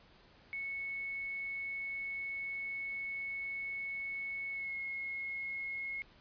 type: tone with pitch glide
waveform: sine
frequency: 2206 to 2168 Hz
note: C#7 to C#7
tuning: -9 to -39 cents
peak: -37 dBFS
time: 0.53-6.02 s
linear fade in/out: 0 ms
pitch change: -30 cents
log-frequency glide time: 4.52-4.75 s
effects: pink hiss -62 dBFS RMS until 6.2 s + resampled to 11025 Hz